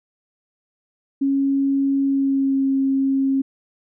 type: tone with pitch glide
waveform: sine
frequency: 274.8 to 270.2 Hz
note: C#4 to C#4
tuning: -15 to -44 cents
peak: -16 dBFS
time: 1.21-3.42 s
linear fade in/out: 10 ms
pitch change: -29 cents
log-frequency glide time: 2.04-2.63 s
effects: none